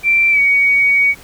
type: tone with pitch glide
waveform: sine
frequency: 2349 to 2247 Hz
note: D7 to C#7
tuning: 0 to +23 cents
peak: -9 dBFS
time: 0.03-1.15 s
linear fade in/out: 50 ms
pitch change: -77 cents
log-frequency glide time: 0.31-0.4 s
effects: pink hiss -40 dBFS RMS until 1.23 s